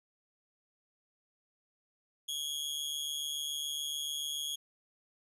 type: tone with amplitude modulation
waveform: sawtooth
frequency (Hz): 3300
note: G#7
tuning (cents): -12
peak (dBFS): -28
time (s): 2.28-4.56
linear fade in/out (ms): 10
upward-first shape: sine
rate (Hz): 147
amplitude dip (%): 80
effects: resampled to 32000 Hz